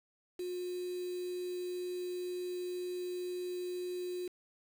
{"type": "tone with quantisation", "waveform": "sine", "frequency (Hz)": 359.8, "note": "F#4", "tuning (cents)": -48, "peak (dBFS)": -36, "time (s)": [0.39, 4.28], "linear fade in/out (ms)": 5, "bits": 8, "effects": []}